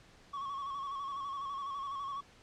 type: tone with vibrato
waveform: triangle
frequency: 1108.7 Hz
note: C#6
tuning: in tune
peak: -35 dBFS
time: 0.33-2.21 s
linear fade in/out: 10 ms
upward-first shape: square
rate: 12 Hz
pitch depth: 40 cents each way
effects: pink hiss -60 dBFS RMS until 2.42 s + low-pass 6000 Hz 12 dB/octave